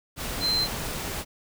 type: tone in noise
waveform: sine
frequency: 4106 Hz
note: C8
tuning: 33 cents flat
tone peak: -22 dBFS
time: 0.4-0.68 s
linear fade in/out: 50 ms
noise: pink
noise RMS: -32 dBFS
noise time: 0.16-1.25 s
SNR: +7 dB
effects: none